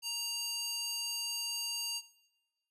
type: tone with high-pass filter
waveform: square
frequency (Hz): 932.3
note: A#5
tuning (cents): 0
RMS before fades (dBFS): -37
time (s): 0.02-2.02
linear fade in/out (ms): 50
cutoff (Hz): 3900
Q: 1.6
effects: noise-tail reverb RT60 1.0 s tail -18 dB re dry + resampled to 32000 Hz